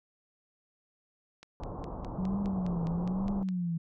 click train, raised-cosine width 0.2 ms, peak -31 dBFS, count 11, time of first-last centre 1.43-3.488 s, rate 4.86 Hz
pink low-pass noise, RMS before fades -39 dBFS, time 1.6-3.43 s, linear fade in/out 0 ms, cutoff 1100 Hz, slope 48 dB/octave
sine tone with vibrato, 181.8 Hz, F#3, 30 cents flat, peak -29 dBFS, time 2.18-3.78 s, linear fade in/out 10 ms, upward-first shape triangle, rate 1.1 Hz, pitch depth 180 cents each way
effects none

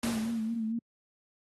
pink noise with exponential decay, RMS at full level -33 dBFS, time 0.03-0.72 s, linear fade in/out 2 ms, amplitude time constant 150 ms
sine tone with vibrato, 225.8 Hz, A3, 45 cents sharp, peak -29 dBFS, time 0.03-0.79 s, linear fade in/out 5 ms, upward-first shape sine, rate 4.4 Hz, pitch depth 56 cents each way
effects high-pass 100 Hz 12 dB/octave + AAC 32 kbps

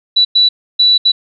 sine tone bursts at uneven times, 3949 Hz, B7, 1 cent flat, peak -6 dBFS, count 4, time 0.16-0.25 / 0.35-0.49 / 0.79-0.98 / 1.05-1.12 s, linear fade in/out 10 ms, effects none

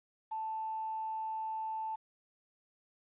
sine tone with quantisation, 880 Hz, A5, in tune, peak -35 dBFS, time 0.31-1.96 s, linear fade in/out 10 ms, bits 10, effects resampled to 8000 Hz

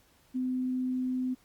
sine tone, 255.1 Hz, C4, 44 cents flat, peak -28 dBFS, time 0.34-1.35 s, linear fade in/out 20 ms, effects pink hiss -64 dBFS RMS until 1.44 s + Opus 48 kbps

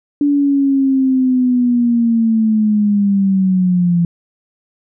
sine linear sweep, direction down, 289.7 to 170 Hz, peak -10 dBFS, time 0.21-4.05 s, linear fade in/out 2 ms, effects none

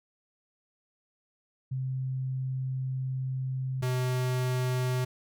sine / square tone pair in turn, 130.81 / 126.94 Hz, C3 / B2, 0 / +48 cents, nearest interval minor second, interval 52 cents, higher first, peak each -29 / -27 dBFS, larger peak second, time 1.71-3.82 / 3.82-5.05 s, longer first, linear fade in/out 10 ms, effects none

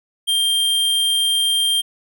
square tone, 3184 Hz, G7, 26 cents sharp, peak -16 dBFS, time 0.27-1.82 s, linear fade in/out 20 ms, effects none

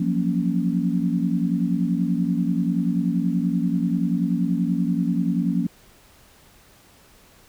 sine chord, Gb major seventh, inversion third, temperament equal, 174.61 / 185 / 233.1 / 277.2 Hz, F3 / Gb3 / Bb3 / Db4, 0 / 0 / 0 / 0 cents, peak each -23 / -26 / -25 / -26 dBFS, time 0-5.67 s, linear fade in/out 5 ms, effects pink hiss -53 dBFS RMS until 7.48 s

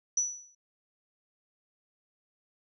sine tone with exponential decay, 5920 Hz, F#8, in tune, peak -22 dBFS, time 0.17-0.55 s, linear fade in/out 5 ms, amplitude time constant 81 ms, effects none

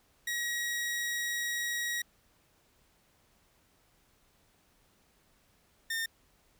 sawtooth tone pair in turn, 1903 / 1818.4 Hz, A#6 / A#6, +35 / -43 cents, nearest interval minor second, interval 78 cents, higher first, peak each -28 dBFS, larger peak neither, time 0.27-2.02 / 5.9-6.06 s, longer first, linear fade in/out 5 ms, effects pink hiss -68 dBFS RMS until 6.59 s

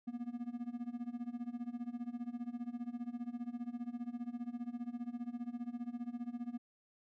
triangle tone with tremolo, 240 Hz, B3, 49 cents flat, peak -34 dBFS, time 0.07-6.58 s, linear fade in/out 10 ms, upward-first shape sine, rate 15 Hz, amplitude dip 90%, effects none

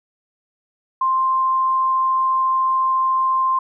sine tone, 1049 Hz, C6, 4 cents sharp, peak -15 dBFS, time 1.01-3.59 s, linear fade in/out 5 ms, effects none

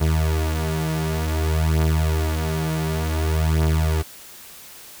30% pulse beating tone pair, 78.8 / 79.35 Hz, D#2 / D#2, +23 / +35 cents, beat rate 0.55 Hz, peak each -18 / -21 dBFS, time 0-4.03 s, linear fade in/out 20 ms, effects white hiss -42 dBFS RMS until 5 s

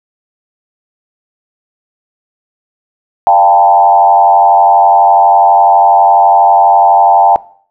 sine tone with frequency modulation, 791 Hz, G5, 15 cents sharp, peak -3 dBFS, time 3.27-7.36 s, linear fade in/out 0 ms, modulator 92.1 Hz, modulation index 1.2, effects noise-tail reverb RT60 0.5 s tail -20 dB re dry

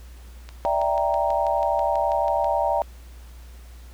click train, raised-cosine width 0.2 ms, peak -23 dBFS, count 13, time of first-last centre 0.49-2.444 s, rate 6.14 Hz
sine chord, E half-diminished seventh, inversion third, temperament equal, 587.3 / 659.3 / 784 / 932.3 Hz, D5 / E5 / G5 / Bb5, 0 / 0 / 0 / 0 cents, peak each -25 dBFS, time 0.65-2.82 s, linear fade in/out 0 ms
effects added 60 Hz sine -40 dBFS peak until 3.93 s + pink hiss -53 dBFS RMS until 3.93 s

